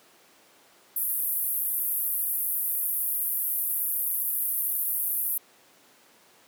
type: band-pass noise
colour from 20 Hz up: white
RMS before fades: -28 dBFS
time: 0.96-5.38 s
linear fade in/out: 5 ms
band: 11000 to 15000 Hz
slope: 48 dB/octave
effects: pink hiss -57 dBFS RMS until 6.47 s + high-pass 300 Hz 12 dB/octave